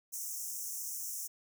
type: high-pass noise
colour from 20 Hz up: pink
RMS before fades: -40 dBFS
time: 0.12-1.28 s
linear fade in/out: 20 ms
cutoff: 5600 Hz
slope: 96 dB/octave
effects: none